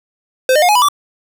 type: tone with pitch steps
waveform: square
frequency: 517 / 607.8 / 714.4 / 839.9 / 987.3 / 1160.6 Hz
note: C5 / D#5 / F5 / G#5 / B5 / D6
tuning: -21 / -41 / +39 / +19 / -1 / -21 cents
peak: -9 dBFS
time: 0.49-0.886 s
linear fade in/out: 2 ms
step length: 66 ms
effects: none